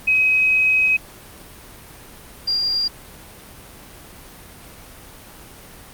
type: tone pair in turn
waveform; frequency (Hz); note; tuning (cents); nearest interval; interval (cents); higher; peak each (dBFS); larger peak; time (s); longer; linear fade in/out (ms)
sine; 2535 / 4785; D#7 / D8; +32 / +32; major seventh; 1100; second; -13 / -17; first; 0.07-0.97 / 2.47-2.88; first; 10
effects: pink hiss -41 dBFS RMS until 5.93 s + Opus 32 kbps